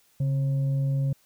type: tone with frequency modulation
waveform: sine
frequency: 138.59 Hz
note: C#3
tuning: in tune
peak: -22 dBFS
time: 0.2-1.13 s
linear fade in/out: 5 ms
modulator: 402 Hz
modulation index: 0.21
effects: white hiss -63 dBFS RMS until 1.25 s